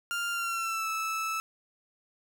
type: tone with pitch glide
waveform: 30% pulse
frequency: 1396.9 to 1310.9 Hz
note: F6 to E6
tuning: 0 to -10 cents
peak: -27 dBFS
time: 0.11-1.4 s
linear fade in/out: 0 ms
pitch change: -110 cents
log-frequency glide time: 0.31-0.88 s
effects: none